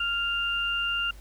sine tone pair together, 1397 / 2794 Hz, F6 / F7, 0 / 0 cents, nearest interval octave, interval 1200 cents, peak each -29 / -27 dBFS, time 0-1.11 s, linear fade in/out 5 ms, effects added 50 Hz sine -44 dBFS peak until 1.2 s + pink hiss -55 dBFS RMS until 1.2 s

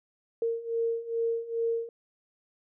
sine beating tone pair, 458.9 / 461.3 Hz, A#4 / A#4, -27 / -18 cents, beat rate 2.4 Hz, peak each -32 / -29 dBFS, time 0.42-1.89 s, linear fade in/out 2 ms, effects none

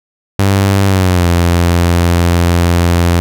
sawtooth tone with pitch glide, 98 to 86.31 Hz, G2 to F2, 0 to -20 cents, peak -4 dBFS, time 0.39-3.2 s, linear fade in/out 0 ms, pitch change -220 cents, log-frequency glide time 0.86-1.27 s, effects none

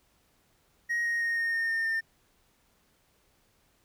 triangle tone with pitch steps, 1883 / 1870 / 1857.1 / 1844.2 / 1831.5 / 1818.9 / 1806.3 Hz, A#6 / A#6 / A#6 / A#6 / A#6 / A#6 / A6, +17 / +5 / -7 / -19 / -31 / -43 / +45 cents, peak -24 dBFS, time 0.89-2.01 s, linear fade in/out 20 ms, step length 160 ms, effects tanh soft clip ceiling -20 dBFS + pink hiss -68 dBFS RMS until 3.84 s

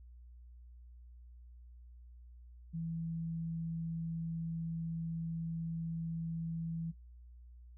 sine tone, 164.81 Hz, E3, in tune, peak -36 dBFS, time 2.73-6.92 s, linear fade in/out 20 ms, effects noise-tail reverb RT60 0.1 s tail -17 dB re dry + added 60 Hz sine -52 dBFS peak until 7.77 s

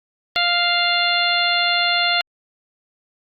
harmonic tone, 698.5 Hz, F5, in tune, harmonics 1 / 2 / 3 / 4 / 5 / 6, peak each -23 / -23 / -23 / -23 / -23 / -23 dBFS, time 0.36-2.21 s, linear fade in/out 0 ms, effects Opus 48 kbps

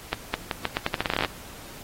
accelerating click train, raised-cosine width 0.3 ms, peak -8 dBFS, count 17, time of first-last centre 0.13-1.248 s, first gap 210 ms, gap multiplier 0.82, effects pink hiss -44 dBFS RMS until 1.83 s + AAC 48 kbps

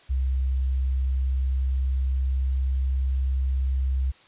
sine tone with pitch glide, 65.41 to 65.83 Hz, C2 to C2, 0 to +11 cents, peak -21 dBFS, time 0.09-4.12 s, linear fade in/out 20 ms, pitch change +11 cents, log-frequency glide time 0.88-3.01 s, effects white hiss -54 dBFS RMS until 4.27 s + resampled to 8000 Hz

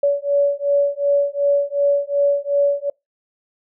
sine beating tone pair, 567 / 569.7 Hz, C#5 / C#5, +39 / +47 cents, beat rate 2.7 Hz, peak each -18 dBFS, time 0.03-2.9 s, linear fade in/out 5 ms, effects noise-tail reverb RT60 0.2 s tail -26 dB re dry

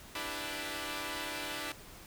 5% pulse chord, E minor seventh, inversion third, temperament equal, 293.7 / 329.6 / 392 / 493.9 Hz, D4 / E4 / G4 / B4, 0 / 0 / 0 / 0 cents, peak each -29 / -31 / -34 / -33 dBFS, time 0.15-1.72 s, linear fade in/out 2 ms, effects pink hiss -52 dBFS RMS until 2.06 s

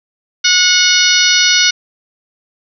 harmonic tone, 730 Hz, F#5, 24 cents flat, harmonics 2 / 3 / 4 / 5 / 6 / 7 / 8, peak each -16 / -16 / -16 / -16 / -16 / -16 / -16 dBFS, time 0.44-1.71 s, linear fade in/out 10 ms, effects none

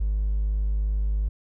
triangle tone with hard clipping, 51.4 Hz, G#1, 17 cents flat, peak -21 dBFS, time 0-1.29 s, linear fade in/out 10 ms, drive 2 dB, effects none

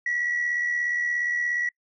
sine tone with amplitude modulation, 1934 Hz, B6, 37 cents flat, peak -20 dBFS, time 0.06-1.69 s, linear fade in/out 5 ms, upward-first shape sine, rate 77 Hz, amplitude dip 50%, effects noise-tail reverb RT60 0.1 s tail -26 dB re dry + tanh soft clip ceiling -19 dBFS

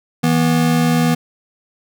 square tone pair together, 161.8 / 242.6 Hz, E3 / B3, -32 / -31 cents, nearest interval perfect fifth, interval 701 cents, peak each -16 dBFS, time 0.23-1.15 s, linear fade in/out 10 ms, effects none

